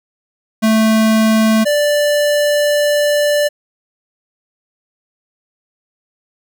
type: tone pair in turn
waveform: square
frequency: 220 / 587.3 Hz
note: A3 / D5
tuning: 0 / 0 cents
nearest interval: octave + perfect fourth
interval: 1700 cents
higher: second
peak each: -10 / -12 dBFS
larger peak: first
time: 0.62-1.65 / 1.65-3.49 s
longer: second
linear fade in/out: 20 ms
effects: none